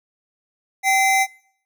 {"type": "tone pair together", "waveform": "square", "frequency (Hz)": [775, 2060], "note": ["G5", "C7"], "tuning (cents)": [-20, -28], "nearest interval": "octave + perfect fourth", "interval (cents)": 1692, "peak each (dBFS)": -18, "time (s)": [0.83, 1.27], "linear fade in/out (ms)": 50, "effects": ["noise-tail reverb RT60 0.6 s tail -23 dB re dry"]}